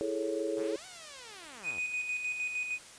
sine chord, A major seventh, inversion second, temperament equal, 329.6 / 415.3 / 440 / 554.4 Hz, E4 / G#4 / A4 / C#5, 0 / 0 / 0 / 0 cents, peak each -36 dBFS, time 0.01-0.76 s, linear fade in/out 0 ms
5% pulse linear two-way sweep, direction up then down, 64.3 to 762 to 64.3 Hz, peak -36 dBFS, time 0.56-1.8 s, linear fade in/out 20 ms, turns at 0.86 s
triangle tone with tremolo, 2489 Hz, D#7, in tune, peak -29 dBFS, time 1.63-2.79 s, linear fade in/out 50 ms, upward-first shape square, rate 6.5 Hz, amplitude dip 45%
effects white hiss -51 dBFS RMS until 2.98 s + resampled to 22050 Hz

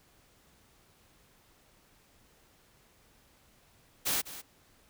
white noise with echo, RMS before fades -30 dBFS, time 4.05-4.22 s, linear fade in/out 20 ms, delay 200 ms, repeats 1, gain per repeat -14 dB, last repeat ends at 4.42 s, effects pink hiss -64 dBFS RMS until 4.89 s

